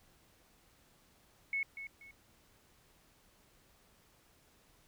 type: tone with echo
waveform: sine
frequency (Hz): 2200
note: C#7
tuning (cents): -14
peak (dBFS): -32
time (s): 1.53-1.63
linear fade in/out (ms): 2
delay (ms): 240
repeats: 2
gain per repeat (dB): -10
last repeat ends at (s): 2.11
effects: pink hiss -67 dBFS RMS until 4.87 s